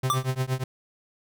45% pulse tone with tremolo, 130 Hz, C3, 11 cents flat, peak -21 dBFS, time 0.03-0.64 s, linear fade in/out 5 ms, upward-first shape triangle, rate 8.5 Hz, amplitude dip 100%
square tone with exponential decay, 1174.7 Hz, D6, in tune, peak -18 dBFS, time 0.1-0.28 s, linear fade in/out 0 ms, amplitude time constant 39 ms
effects none

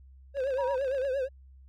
triangle tone with vibrato, 534 Hz, C5, 35 cents sharp, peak -25 dBFS, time 0.34-1.29 s, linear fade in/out 50 ms, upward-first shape triangle, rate 8.7 Hz, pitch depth 120 cents each way
click train, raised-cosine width 0.3 ms, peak -35 dBFS, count 21, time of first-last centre 0.37-1.05 s, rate 29.4 Hz
sine tone, 954 Hz, A#5, 40 cents sharp, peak -32 dBFS, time 0.58-0.76 s, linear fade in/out 10 ms
effects added 66 Hz sine -50 dBFS peak until 1.68 s

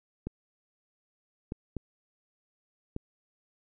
clicks, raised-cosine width 3 ms, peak -21 dBFS, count 4, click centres 0.27 / 1.521 / 1.767 / 2.964 s, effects none

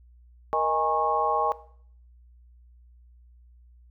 harmonic tone with a mistuned harmonic, 156.1 Hz, D#3, 6 cents sharp, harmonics 3 / 4 / 5 / 6 / 7, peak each -29 / -29 / -26 / -36 / -27 dBFS, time 0.53-1.52 s, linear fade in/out 0 ms, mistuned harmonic 5, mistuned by +90 cents, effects noise-tail reverb RT60 0.6 s tail -18 dB re dry + added 60 Hz sine -51 dBFS peak until 3.9 s

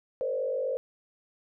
sine tone with frequency modulation, 526 Hz, C5, 9 cents sharp, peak -27 dBFS, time 0.21-0.77 s, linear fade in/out 0 ms, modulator 47.9 Hz, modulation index 1.1, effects none

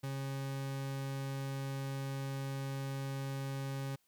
40% pulse tone, 136.3 Hz, C#3, 29 cents flat, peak -36 dBFS, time 0.03-3.96 s, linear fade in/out 10 ms, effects white hiss -75 dBFS RMS until 4.07 s

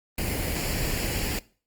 pink noise with comb filter, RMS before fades -28 dBFS, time 0.18-1.39 s, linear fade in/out 2 ms, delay 0.41 ms, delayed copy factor +0.55, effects noise-tail reverb RT60 0.4 s tail -21 dB re dry + Opus 32 kbps

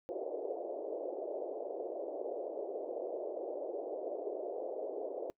white band-pass noise, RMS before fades -40 dBFS, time 0.09-5.3 s, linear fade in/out 0 ms, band 350 to 640 Hz, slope 48 dB/octave, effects noise-tail reverb RT60 0.1 s tail -23 dB re dry

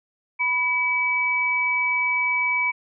sine tone pair together, 987.8 / 2286 Hz, B5 / D7, 0 / -47 cents, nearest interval octave + minor third, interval 1453 cents, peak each -27 / -20 dBFS, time 0.39-2.72 s, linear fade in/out 20 ms, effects none

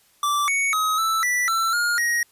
square tone with pitch steps, 1167 / 2228 / 1268 / 1320 / 1967 / 1340 / 1422 / 1885 Hz, D6 / C#7 / D#6 / E6 / B6 / E6 / F6 / A#6, -11 / +8 / +32 / +2 / -7 / +28 / +31 / +19 cents, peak -20 dBFS, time 0.23-2.23 s, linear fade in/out 2 ms, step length 250 ms, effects white hiss -59 dBFS RMS until 2.31 s + resampled to 32000 Hz

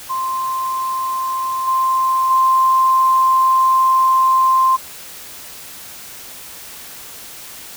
sine tone with level steps, 1046.5 Hz, C6, in tune, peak -18 / -13 / -10 dBFS, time 0.09-4.77 s, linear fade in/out 20 ms, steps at 1.67 / 2.3 s, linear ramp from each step 10 ms, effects white hiss -35 dBFS RMS until 7.76 s

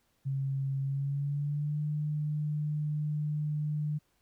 sine tone with pitch glide, 136.2 to 150.25 Hz, C#3 to D3, -30 to +40 cents, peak -29 dBFS, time 0.25-3.99 s, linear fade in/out 20 ms, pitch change +170 cents, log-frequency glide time 0.81-1.81 s, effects pink hiss -73 dBFS RMS until 4.21 s

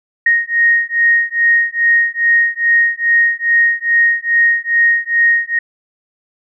sine beating tone pair, 1864.7 / 1867.1 Hz, A#6 / A#6, 0 / +2 cents, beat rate 2.4 Hz, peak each -13 dBFS, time 0.26-5.59 s, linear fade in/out 5 ms, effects none

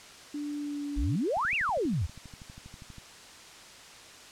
sine tone with pitch glide, 292.7 to 287.8 Hz, D4 to D4, -6 to -35 cents, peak -32 dBFS, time 0.34-1.16 s, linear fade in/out 5 ms, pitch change -29 cents, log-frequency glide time 0.56-0.87 s
sine exponential two-way sweep, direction up then down, 41.61 to 2839 to 68.5 Hz, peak -26 dBFS, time 0.96-2.07 s, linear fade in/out 20 ms, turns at 1.55 s
click train, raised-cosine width 5 ms, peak -34 dBFS, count 21, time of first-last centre 1.37-2.983 s, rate 12.4 Hz
effects white hiss -49 dBFS RMS until 4.31 s + low-pass 7000 Hz 12 dB/octave

